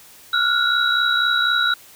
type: tone cluster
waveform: sine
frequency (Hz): 1388 / 1452 / 3876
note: F6 / F#6 / B7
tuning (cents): -11 / -33 / -33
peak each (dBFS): -20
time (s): 0.33-1.74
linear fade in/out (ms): 5
effects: white hiss -46 dBFS RMS until 1.95 s